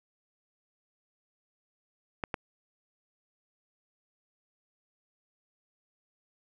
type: clicks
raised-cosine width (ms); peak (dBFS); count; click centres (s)
0.5; -16; 2; 2.238 / 2.342
effects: none